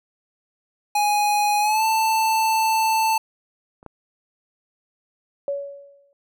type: tone with pitch glide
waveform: square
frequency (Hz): 830.6 to 885.1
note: G#5 to A5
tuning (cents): 0 to +10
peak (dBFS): -18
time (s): 0.95-3.18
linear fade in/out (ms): 5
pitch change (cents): +110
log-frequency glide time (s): 1.6-1.84
type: clicks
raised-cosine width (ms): 1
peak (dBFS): -33 / -23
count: 2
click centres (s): 3.829 / 3.863
type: tone with exponential decay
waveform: sine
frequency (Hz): 563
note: C#5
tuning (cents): +27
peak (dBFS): -20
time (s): 5.48-6.13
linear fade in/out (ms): 1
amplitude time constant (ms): 140
effects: none